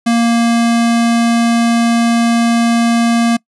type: tone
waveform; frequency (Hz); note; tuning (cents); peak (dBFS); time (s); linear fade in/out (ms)
square; 233.1; A#3; 0; -10; 0.06-3.37; 10
effects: noise-tail reverb RT60 0.1 s tail -24 dB re dry + resampled to 24000 Hz